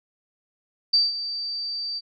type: tone with ADSR envelope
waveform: sine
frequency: 4645 Hz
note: D8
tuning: 20 cents flat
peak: -14 dBFS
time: 0.93-2.01 s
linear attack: 10 ms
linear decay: 180 ms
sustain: -13 dB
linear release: 35 ms
effects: none